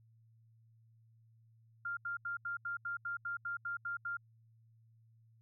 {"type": "tone bursts", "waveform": "sine", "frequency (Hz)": 1396.9, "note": "F6", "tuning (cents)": 0, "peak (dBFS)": -36, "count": 12, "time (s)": [1.85, 4.17], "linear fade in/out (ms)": 5, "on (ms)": 120, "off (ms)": 80, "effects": ["added 113 Hz sine -63 dBFS peak until 5.41 s"]}